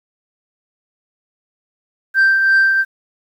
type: tone with tremolo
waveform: sine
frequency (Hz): 1568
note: G6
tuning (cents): 0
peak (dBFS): -6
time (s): 2.14-2.85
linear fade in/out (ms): 50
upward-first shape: triangle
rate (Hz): 2.9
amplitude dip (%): 50
effects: tanh soft clip ceiling -7 dBFS + 8-bit

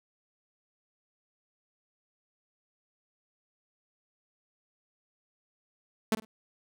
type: tone with echo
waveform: sawtooth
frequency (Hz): 220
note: A3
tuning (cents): 0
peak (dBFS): -19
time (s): 6.12-6.15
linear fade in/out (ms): 2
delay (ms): 50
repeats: 2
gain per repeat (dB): -15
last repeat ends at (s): 6.25
effects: none

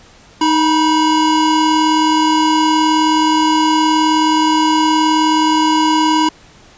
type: tone pair together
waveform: square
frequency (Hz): 311.1 / 972.4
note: D#4 / B5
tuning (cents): 0 / -27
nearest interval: octave + minor sixth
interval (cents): 1973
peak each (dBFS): -14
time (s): 0.41-6.29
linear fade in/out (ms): 5
effects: pink hiss -44 dBFS RMS until 6.77 s + resampled to 16000 Hz

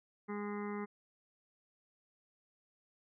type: harmonic tone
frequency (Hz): 205.9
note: G#3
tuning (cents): -15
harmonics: 1 / 2 / 4 / 5 / 6 / 7 / 8 / 9 / 10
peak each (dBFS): -40 / -42 / -50 / -50 / -50 / -57 / -62 / -55 / -53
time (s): 0.28-0.86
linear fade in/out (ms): 20
effects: none

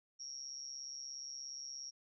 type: tone with amplitude modulation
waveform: sine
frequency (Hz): 5600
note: F8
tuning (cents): +4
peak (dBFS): -40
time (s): 0.19-1.91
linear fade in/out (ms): 20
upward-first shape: sine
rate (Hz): 137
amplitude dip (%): 90
effects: none

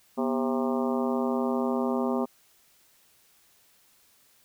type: harmonic tone with a mistuned harmonic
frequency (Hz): 133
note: C3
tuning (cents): +29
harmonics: 2 / 3 / 4 / 5 / 6 / 7 / 8 / 9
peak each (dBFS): -27 / -31 / -33 / -35 / -37 / -38 / -39 / -40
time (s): 0.17-2.26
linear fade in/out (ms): 20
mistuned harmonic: 2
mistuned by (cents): -150
effects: white hiss -62 dBFS RMS until 4.44 s

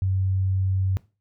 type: tone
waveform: sine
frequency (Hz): 95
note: F#2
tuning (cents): +46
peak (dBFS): -20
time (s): 0.02-0.97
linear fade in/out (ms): 0
effects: noise-tail reverb RT60 0.3 s tail -19 dB re dry

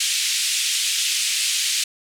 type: band-pass noise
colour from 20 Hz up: pink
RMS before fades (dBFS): -22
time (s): 0-1.84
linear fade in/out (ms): 5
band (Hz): 2600 to 9700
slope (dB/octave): 24
effects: none

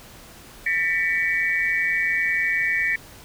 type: tone cluster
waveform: sine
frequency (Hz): 1794 / 1964 / 2266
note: A6 / B6 / C#7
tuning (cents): +33 / -10 / +37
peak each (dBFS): -24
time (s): 0.66-2.96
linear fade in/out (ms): 5
effects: pink hiss -45 dBFS RMS until 3.24 s

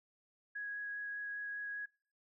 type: tone with vibrato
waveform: sine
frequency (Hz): 1661.2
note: G#6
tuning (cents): 0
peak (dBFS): -39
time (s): 0.55-1.86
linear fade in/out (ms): 10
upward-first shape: triangle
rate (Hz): 5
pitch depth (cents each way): 10
effects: noise-tail reverb RT60 0.5 s tail -26 dB re dry

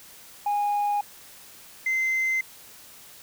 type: tone pair in turn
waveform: sine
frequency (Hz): 822 / 2071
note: G#5 / C7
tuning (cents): -18 / -18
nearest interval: octave + major third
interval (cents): 1600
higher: second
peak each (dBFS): -20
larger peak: neither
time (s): 0.46-1.01 / 1.86-2.41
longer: neither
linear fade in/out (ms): 5
effects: tanh soft clip ceiling -20 dBFS + white hiss -48 dBFS RMS until 3.22 s

